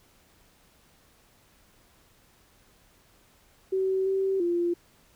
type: tone with pitch steps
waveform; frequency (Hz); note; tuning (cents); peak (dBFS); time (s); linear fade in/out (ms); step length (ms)
sine; 380.4 / 385.6 / 346.2; F#4 / G4 / F4; +48 / -28 / -15; -23; 3.72-4.74; 10; 340
effects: pink hiss -61 dBFS RMS until 5.15 s